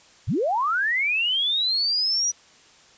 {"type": "linear sweep", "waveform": "sine", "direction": "up", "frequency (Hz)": [65.41, 5870], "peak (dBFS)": -20, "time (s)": [0.27, 2.32], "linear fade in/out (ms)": 20, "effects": ["white hiss -53 dBFS RMS until 2.97 s", "resampled to 16000 Hz"]}